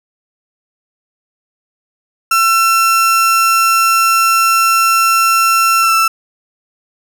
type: tone with pitch glide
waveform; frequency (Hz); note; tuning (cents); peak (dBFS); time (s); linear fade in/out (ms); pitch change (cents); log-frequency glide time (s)
35% pulse; 1350 to 1329.9; E6 to E6; +41 to +15; -7; 2.31-6.08; 5; -26; 5.8-5.94
effects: none